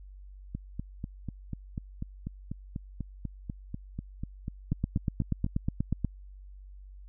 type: two click trains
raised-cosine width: 5 ms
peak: -22 / -15 dBFS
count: 21 / 12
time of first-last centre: 0.55-5.464 / 4.72-6.047 s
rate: 4.07 / 8.29 Hz
effects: added 48 Hz sine -45 dBFS peak until 7.08 s